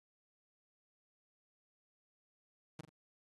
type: tone with echo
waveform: sawtooth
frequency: 155.56 Hz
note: D#3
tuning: in tune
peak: -38 dBFS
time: 2.79-2.81 s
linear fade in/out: 5 ms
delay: 42 ms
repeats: 2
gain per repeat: -9 dB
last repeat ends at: 2.894 s
effects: AAC 32 kbps